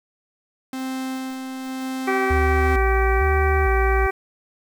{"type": "tone with tremolo", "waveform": "45% pulse", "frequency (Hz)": 261.6, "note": "C4", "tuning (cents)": 0, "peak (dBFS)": -25, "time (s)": [0.73, 2.76], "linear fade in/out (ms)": 2, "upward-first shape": "sine", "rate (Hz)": 0.98, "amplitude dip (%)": 40}
{"type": "harmonic tone", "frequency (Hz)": 385.3, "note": "G4", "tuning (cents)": -30, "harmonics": [1, 2, 3, 4, 5, 6], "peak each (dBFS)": [-22, -25, -27, -28, -29, -30], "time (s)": [2.07, 4.11], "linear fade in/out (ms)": 10}
{"type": "tone with vibrato", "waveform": "sine", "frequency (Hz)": 65.7, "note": "C2", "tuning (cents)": 8, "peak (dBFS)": -18, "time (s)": [2.3, 4.07], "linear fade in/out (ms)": 10, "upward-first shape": "square", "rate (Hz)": 1.1, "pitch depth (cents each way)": 210}
{"effects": ["8-bit"]}